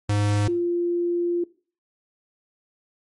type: tone pair in turn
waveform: square / sine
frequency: 103.2 / 347.1 Hz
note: G#2 / F4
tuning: -10 / -11 cents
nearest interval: octave + major sixth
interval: 2099 cents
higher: second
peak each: -20 dBFS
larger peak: neither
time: 0.09-0.48 / 0.48-1.44 s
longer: second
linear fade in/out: 5 ms
effects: noise-tail reverb RT60 0.4 s tail -20 dB re dry + MP3 48 kbps